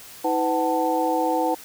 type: tone cluster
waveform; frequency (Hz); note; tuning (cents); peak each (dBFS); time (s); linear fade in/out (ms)
sine; 320.7 / 504 / 749 / 884; E4 / B4 / F#5 / A5; -48 / +35 / +21 / +8; -25; 0.24-1.55; 10
effects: white hiss -43 dBFS RMS until 1.64 s